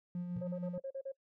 triangle tone with tremolo, 176.7 Hz, F3, 21 cents sharp, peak -32 dBFS, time 0.15-0.78 s, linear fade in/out 2 ms, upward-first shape sine, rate 6.4 Hz, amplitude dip 45%
sine tone with exponential decay, 124.5 Hz, B2, 14 cents sharp, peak -34 dBFS, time 0.36-0.49 s, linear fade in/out 5 ms, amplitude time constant 27 ms
sine tone bursts, 540 Hz, C#5, 45 cents flat, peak -37 dBFS, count 7, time 0.41-1.121 s, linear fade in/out 10 ms, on 69 ms, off 38 ms
effects noise-tail reverb RT60 0.1 s tail -25 dB re dry + tanh soft clip ceiling -31 dBFS

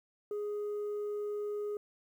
sine tone, 415.3 Hz, G#4, in tune, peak -31 dBFS, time 0.31-1.77 s, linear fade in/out 2 ms, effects tanh soft clip ceiling -33 dBFS + 11-bit

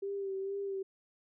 sine tone with vibrato, 392 Hz, G4, in tune, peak -34 dBFS, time 0.02-0.83 s, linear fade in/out 10 ms, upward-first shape sine, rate 2.2 Hz, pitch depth 33 cents each way, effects none

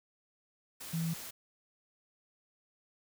sine tone in noise, 164.81 Hz, E3, in tune, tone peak -31 dBFS, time 0.93-1.14 s, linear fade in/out 10 ms, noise white, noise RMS -45 dBFS, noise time 0.8-1.31 s, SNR +11 dB, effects none

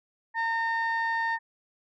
sine tone pair together, 913 / 1826 Hz, A#5 / A#6, -36 / -36 cents, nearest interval octave, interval 1200 cents, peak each -26 dBFS, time 0.34-1.39 s, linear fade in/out 50 ms, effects tanh soft clip ceiling -22 dBFS

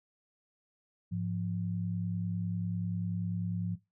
sine tone pair together, 104.52 / 174.61 Hz, G#2 / F3, +12 / 0 cents, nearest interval major sixth, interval 888 cents, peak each -35 / -33 dBFS, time 1.11-3.76 s, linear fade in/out 20 ms, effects noise-tail reverb RT60 0.2 s tail -17 dB re dry

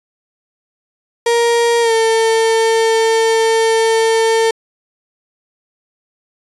35% pulse tone with pitch glide, 469.1 to 449.7 Hz, A#4 to A4, +11 to +38 cents, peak -9 dBFS, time 1.26-4.51 s, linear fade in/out 5 ms, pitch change -73 cents, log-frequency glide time 1.81-1.93 s, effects resampled to 24000 Hz

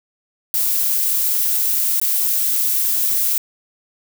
violet noise with dropouts, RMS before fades -18 dBFS, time 0.54-3.38 s, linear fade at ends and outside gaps 1 ms, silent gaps 2-2.015 s, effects none

